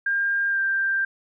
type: tone with pitch glide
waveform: sine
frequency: 1604 to 1580.1 Hz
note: G6 to G6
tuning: +39 to +13 cents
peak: -20 dBFS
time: 0.06-1.05 s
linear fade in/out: 5 ms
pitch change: -26 cents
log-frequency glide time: 0.49-0.59 s
effects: none